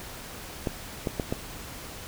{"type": "clicks", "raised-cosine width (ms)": 2, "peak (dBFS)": -13, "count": 4, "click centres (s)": [0.672, 1.072, 1.198, 1.325], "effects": ["pink hiss -41 dBFS RMS until 2.07 s"]}